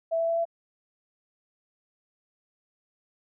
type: tone with pitch steps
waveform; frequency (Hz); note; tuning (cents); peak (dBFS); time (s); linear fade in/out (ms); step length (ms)
sine; 659.3 / 663.5 / 667.7 / 672; E5 / E5 / E5 / E5; 0 / +11 / +22 / +33; -23; 0.11-0.454; 20; 86
effects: none